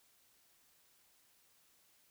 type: silence
effects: white hiss -70 dBFS RMS until 2.1 s